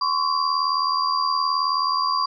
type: tone cluster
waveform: sine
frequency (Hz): 1041 / 1120 / 4766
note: C6 / C#6 / D8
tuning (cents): -9 / +18 / +25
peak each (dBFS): -24 / -22 / -26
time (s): 0.01-2.26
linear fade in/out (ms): 5
effects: none